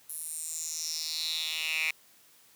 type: tone with high-pass filter sweep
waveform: 10% pulse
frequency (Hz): 158.7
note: D#3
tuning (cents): +35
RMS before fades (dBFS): -34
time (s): 0.09-1.91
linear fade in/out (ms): 5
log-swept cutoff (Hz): 11000 to 2300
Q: 5.1
effects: white hiss -60 dBFS RMS until 2.55 s + high-pass 80 Hz 12 dB/octave